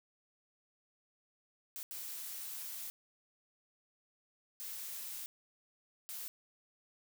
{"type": "noise bursts at uneven times", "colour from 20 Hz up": "blue", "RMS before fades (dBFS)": -44, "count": 4, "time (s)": [[1.76, 1.83], [1.91, 2.9], [4.6, 5.26], [6.09, 6.28]], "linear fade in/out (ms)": 0, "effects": []}